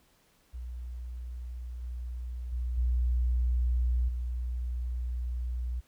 sine tone with level steps, 60.9 Hz, B1, 24 cents flat, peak -36 / -34 / -29 / -24 / -30 dBFS, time 0.53-5.81 s, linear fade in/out 20 ms, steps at 1.82 / 2.52 / 2.77 / 4.08 s, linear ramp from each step 10 ms, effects pink hiss -66 dBFS RMS until 5.87 s

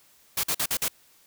white noise bursts, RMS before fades -26 dBFS, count 5, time 0.37-0.883 s, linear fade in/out 5 ms, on 65 ms, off 47 ms, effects white hiss -59 dBFS RMS until 1.26 s

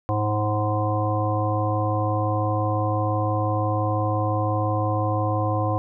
harmonic tone with a mistuned harmonic, 105.8 Hz, G#2, 33 cents sharp, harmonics 1 / 3 / 5 / 7 / 9 / 10, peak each -23 / -29 / -28 / -28 / -38 / -29 dBFS, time 0.09-5.78 s, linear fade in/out 0 ms, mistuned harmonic 10, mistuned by -33 cents, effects none

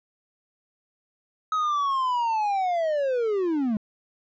triangle linear sweep, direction down, 1280 to 203.3 Hz, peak -20 dBFS, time 1.52-3.77 s, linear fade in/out 2 ms, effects resampled to 16000 Hz

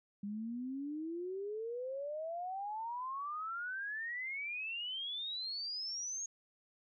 sine exponential sweep, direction up, 199.2 to 6645 Hz, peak -38 dBFS, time 0.23-6.26 s, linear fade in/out 5 ms, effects none

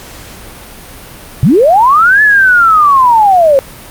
sine linear two-way sweep, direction up then down, 110 to 1741 to 524 Hz, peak -3 dBFS, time 1.43-3.59 s, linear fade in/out 0 ms, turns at 2.22 s, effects pink hiss -31 dBFS RMS until 3.9 s + Opus 48 kbps

